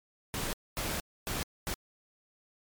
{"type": "noise bursts at uneven times", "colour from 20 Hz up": "pink", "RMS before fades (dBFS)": -34, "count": 4, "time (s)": [[0.34, 0.53], [0.77, 1], [1.27, 1.43], [1.67, 1.74]], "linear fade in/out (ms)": 0, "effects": ["MP3 96 kbps"]}